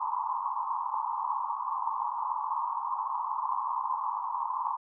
white band-pass noise, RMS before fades -32 dBFS, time 0-4.77 s, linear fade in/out 10 ms, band 870 to 1100 Hz, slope 96 dB/octave, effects none

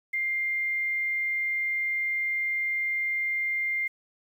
sine tone with quantisation, 2100 Hz, C7, 6 cents sharp, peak -25 dBFS, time 0.13-3.88 s, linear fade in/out 10 ms, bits 9, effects none

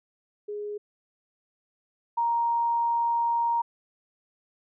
sine tone pair in turn, 415.3 / 935.6 Hz, G#4 / A#5, 0 / +6 cents, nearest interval octave + major second, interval 1406 cents, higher second, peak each -31 / -22 dBFS, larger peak second, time 0.48-0.78 / 2.17-3.62 s, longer second, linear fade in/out 10 ms, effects none

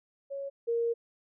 sine tone pair in turn, 554.4 / 466.2 Hz, C#5 / A#4, 0 / 0 cents, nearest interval minor third, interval 300 cents, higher first, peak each -34 / -26 dBFS, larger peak second, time 0.3-0.5 / 0.67-0.94 s, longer second, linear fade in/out 20 ms, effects none

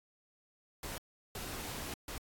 pink noise bursts at uneven times, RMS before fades -42 dBFS, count 3, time 0.83-0.98 / 1.35-1.94 / 2.08-2.18 s, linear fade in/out 2 ms, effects AAC 64 kbps

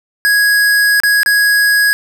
square tone with dropouts, 1661.2 Hz, G#6, in tune, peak -9 dBFS, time 0.25-1.93 s, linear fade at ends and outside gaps 0 ms, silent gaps 1.001-1.035 / 1.232-1.261 s, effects none

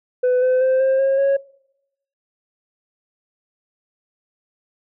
sine tone with pitch steps, 501 / 510.6 / 520.5 / 530.5 / 540.7 / 551.1 Hz, B4 / C5 / C5 / C5 / C#5 / C#5, +25 / -42 / -9 / +24 / -43 / -10 cents, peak -11 dBFS, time 0.23-1.37 s, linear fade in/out 10 ms, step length 190 ms, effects noise-tail reverb RT60 0.8 s tail -23 dB re dry + tanh soft clip ceiling -13 dBFS

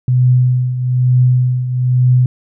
sine tone with tremolo, 125.9 Hz, B2, 34 cents sharp, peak -6 dBFS, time 0.08-2.26 s, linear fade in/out 2 ms, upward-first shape triangle, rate 1.1 Hz, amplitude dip 70%, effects none

